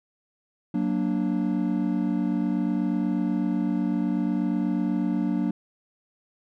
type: chord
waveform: triangle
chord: Gb augmented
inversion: none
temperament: equal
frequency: 185 / 233.1 / 293.7 Hz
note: Gb3 / Bb3 / D4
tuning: 0 / 0 / 0 cents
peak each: -25 dBFS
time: 0.74-5.51 s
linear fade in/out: 5 ms
effects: none